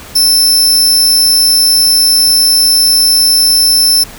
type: tone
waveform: sawtooth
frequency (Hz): 5310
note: E8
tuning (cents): +12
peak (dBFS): -3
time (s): 0.15-4.04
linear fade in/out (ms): 10
effects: pink hiss -31 dBFS RMS until 4.18 s